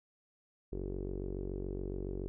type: tone with low-pass filter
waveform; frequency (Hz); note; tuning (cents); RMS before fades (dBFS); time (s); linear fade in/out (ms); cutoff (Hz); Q
sawtooth; 47.1; F#1; +32; -39; 0.72-2.28; 0; 390; 6.2
effects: none